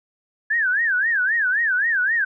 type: tone with vibrato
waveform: sine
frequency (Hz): 1661.2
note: G#6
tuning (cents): 0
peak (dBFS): -17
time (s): 0.5-2.25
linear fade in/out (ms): 10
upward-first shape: sine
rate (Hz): 3.8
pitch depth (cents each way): 220
effects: none